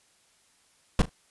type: noise with echo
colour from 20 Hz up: brown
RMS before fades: -19 dBFS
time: 0.99-1.02 s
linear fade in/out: 2 ms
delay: 37 ms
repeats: 2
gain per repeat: -15 dB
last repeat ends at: 1.094 s
effects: white hiss -64 dBFS RMS until 1.3 s + resampled to 24000 Hz